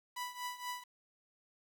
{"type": "tone with tremolo", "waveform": "sawtooth", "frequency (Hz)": 987.8, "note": "B5", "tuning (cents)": 0, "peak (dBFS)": -33, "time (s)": [0.16, 0.84], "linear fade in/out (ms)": 10, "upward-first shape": "triangle", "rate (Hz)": 4.2, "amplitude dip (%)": 85, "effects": ["10-bit"]}